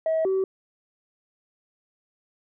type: tone pair in turn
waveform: sine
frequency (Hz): 642 / 381.7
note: E5 / G4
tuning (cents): -46 / -46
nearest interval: major sixth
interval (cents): 900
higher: first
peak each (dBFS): -19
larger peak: neither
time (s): 0.06-0.25 / 0.25-0.44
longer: neither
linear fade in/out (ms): 2
effects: tanh soft clip ceiling -18 dBFS